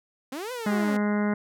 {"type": "linear two-way sweep", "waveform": "sawtooth", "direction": "up then down", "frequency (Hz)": [246.9, 515, 246.9], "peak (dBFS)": -28, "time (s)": [0.32, 0.97], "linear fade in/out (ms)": 5, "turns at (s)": 0.52}
{"type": "harmonic tone", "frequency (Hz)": 207.7, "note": "G#3", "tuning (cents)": 0, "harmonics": [1, 2, 3, 4, 5, 6, 7, 8, 9, 10], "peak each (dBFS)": [-23, -32, -34, -38, -38, -42, -37, -44, -41, -42], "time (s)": [0.66, 1.34], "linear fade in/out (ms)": 5}
{"effects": []}